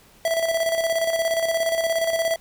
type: tone with tremolo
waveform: square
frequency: 659.3 Hz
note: E5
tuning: in tune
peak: -19 dBFS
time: 0.25-2.36 s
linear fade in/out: 2 ms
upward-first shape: square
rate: 17 Hz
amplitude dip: 50%
effects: pink hiss -53 dBFS RMS until 2.4 s